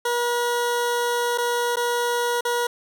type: tone with dropouts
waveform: 20% pulse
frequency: 480.3 Hz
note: B4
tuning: 48 cents flat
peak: -16 dBFS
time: 0.05-2.67 s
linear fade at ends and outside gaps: 5 ms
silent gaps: 1.377-1.382 / 1.759-1.768 / 2.409-2.45 s
effects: none